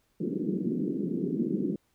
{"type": "band-pass noise", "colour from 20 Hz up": "pink", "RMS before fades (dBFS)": -30, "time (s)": [0.2, 1.76], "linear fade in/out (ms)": 5, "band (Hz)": [170, 390], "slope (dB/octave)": 48, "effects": ["pink hiss -72 dBFS RMS until 1.94 s"]}